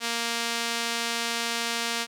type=tone with band-pass filter; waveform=sawtooth; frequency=233.1 Hz; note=A#3; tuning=in tune; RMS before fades=-29 dBFS; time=0-2.07 s; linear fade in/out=50 ms; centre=4400 Hz; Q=0.66; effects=none